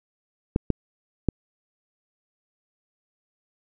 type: clicks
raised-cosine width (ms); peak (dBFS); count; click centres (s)
3; -7; 3; 0.561 / 0.703 / 1.287
effects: none